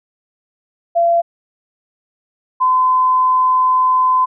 sine tone pair in turn, 682 / 1021.8 Hz, F5 / C6, -41 / -41 cents, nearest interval perfect fifth, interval 700 cents, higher second, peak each -10 dBFS, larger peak neither, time 0.95-1.22 / 2.6-4.26 s, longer second, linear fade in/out 20 ms, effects none

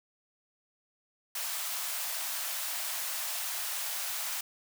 white high-pass noise, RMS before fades -35 dBFS, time 1.35-4.41 s, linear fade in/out 5 ms, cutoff 600 Hz, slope 48 dB/octave, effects none

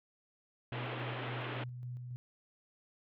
sine tone with tremolo, 123.47 Hz, B2, in tune, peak -39 dBFS, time 0.72-2.16 s, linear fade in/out 0 ms, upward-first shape square, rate 3.6 Hz, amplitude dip 30%
pink band-pass noise, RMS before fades -42 dBFS, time 0.72-1.64 s, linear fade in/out 5 ms, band 240 to 3300 Hz, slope 48 dB/octave
effects none

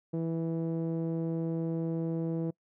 sawtooth tone with low-pass filter, 164.3 Hz, E3, 5 cents flat, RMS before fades -32 dBFS, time 0.13-2.51 s, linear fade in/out 10 ms, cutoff 440 Hz, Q 1.9, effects noise-tail reverb RT60 0.1 s tail -25 dB re dry

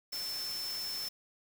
sine tone in noise, 5310 Hz, E8, 12 cents sharp, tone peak -36 dBFS, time 0.12-1.09 s, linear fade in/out 10 ms, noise white, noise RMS -44 dBFS, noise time 0.12-1.09 s, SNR +5 dB, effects none

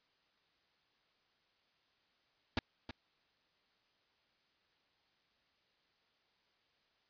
pink noise with echo, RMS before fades -32 dBFS, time 2.57-2.59 s, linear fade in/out 2 ms, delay 320 ms, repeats 1, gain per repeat -12 dB, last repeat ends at 2.91 s, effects white hiss -75 dBFS RMS until 7.09 s + resampled to 11025 Hz

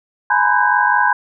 sine tone cluster, 839 / 967 / 1012 / 1521 / 1619 Hz, G#5 / B5 / B5 / F#6 / G#6, +17 / -37 / +42 / +47 / -45 cents, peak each -18 dBFS, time 0.3-1.13 s, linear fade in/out 5 ms, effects none

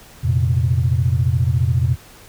sine chord, F suspended fourth, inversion none, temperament equal with one note detuned, 87.56 / 116.54 / 130.81 Hz, F2 / Bb2 / C3, +5 / 0 / 0 cents, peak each -18 dBFS, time 0.23-1.96 s, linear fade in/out 20 ms, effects tanh soft clip ceiling -5 dBFS + pink hiss -44 dBFS RMS until 2.28 s

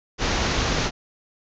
pink low-pass noise, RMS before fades -23 dBFS, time 0.18-0.91 s, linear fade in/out 50 ms, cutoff 6700 Hz, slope 96 dB/octave, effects none

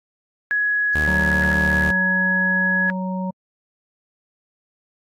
sine tone, 1677 Hz, G#6, 16 cents sharp, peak -17 dBFS, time 0.51-2.9 s, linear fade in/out 0 ms
sawtooth tone with vibrato, 75 Hz, D2, 37 cents sharp, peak -19 dBFS, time 0.95-1.91 s, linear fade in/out 5 ms, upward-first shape square, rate 19 Hz, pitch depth 31 cents each way
harmonic tone, 186.2 Hz, F#3, 11 cents sharp, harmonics 1 / 3 / 5, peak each -23 / -32 / -31 dBFS, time 1.07-3.31 s, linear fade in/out 10 ms
effects AAC 48 kbps

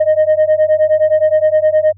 sine beating tone pair, 614 / 623.6 Hz, D#5 / D#5, -23 / +4 cents, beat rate 9.6 Hz, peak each -10 dBFS, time 0-1.93 s, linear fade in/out 10 ms, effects tanh soft clip ceiling -5 dBFS + added 96 Hz sine -39 dBFS peak until 1.97 s

